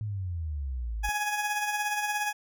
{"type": "exponential sweep", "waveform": "sine", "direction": "down", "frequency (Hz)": [110, 49.61], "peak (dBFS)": -30, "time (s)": [0.01, 1.09], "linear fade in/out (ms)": 0}
{"type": "tone with tremolo", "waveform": "20% pulse", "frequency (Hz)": 835, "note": "G#5", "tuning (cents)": 9, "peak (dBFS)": -21, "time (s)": [1.03, 2.33], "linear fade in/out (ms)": 20, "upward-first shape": "sine", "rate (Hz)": 17, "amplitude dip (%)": 45}
{"effects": []}